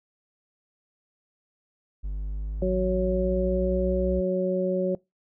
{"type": "linear sweep", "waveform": "triangle", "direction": "up", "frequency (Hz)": [49, 61.6], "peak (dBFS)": -26, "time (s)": [2.03, 4.21], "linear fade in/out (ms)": 20}
{"type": "harmonic tone", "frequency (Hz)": 185, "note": "F#3", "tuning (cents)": 0, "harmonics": [1, 2, 3], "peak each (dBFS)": [-27, -27, -26], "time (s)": [2.62, 4.95], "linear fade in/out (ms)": 2}
{"effects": ["noise-tail reverb RT60 0.2 s tail -23 dB re dry"]}